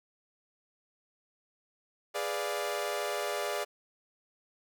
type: chord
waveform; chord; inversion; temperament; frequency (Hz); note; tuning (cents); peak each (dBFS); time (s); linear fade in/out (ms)
sawtooth; G# diminished seventh; none; equal; 415.3 / 493.9 / 587.3 / 698.5; G#4 / B4 / D5 / F5; 0 / 0 / 0 / 0; -33 / -36 / -31 / -35; 2.14-3.65; 20
effects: none